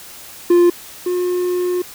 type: tone pair in turn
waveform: triangle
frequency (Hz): 349.2 / 358.8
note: F4 / F4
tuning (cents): 0 / +47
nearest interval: unison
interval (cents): 47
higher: second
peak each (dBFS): -6 / -14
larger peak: first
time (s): 0.5-0.7 / 1.06-1.82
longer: second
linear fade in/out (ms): 5
effects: white hiss -37 dBFS RMS until 1.94 s